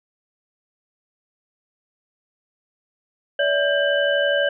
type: tone cluster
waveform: sine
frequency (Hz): 573 / 645 / 1590 / 2988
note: D5 / E5 / G6 / F#7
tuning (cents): -43 / -38 / +24 / +16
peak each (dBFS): -19 / -27 / -22 / -27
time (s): 3.39-4.49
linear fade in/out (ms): 5
effects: none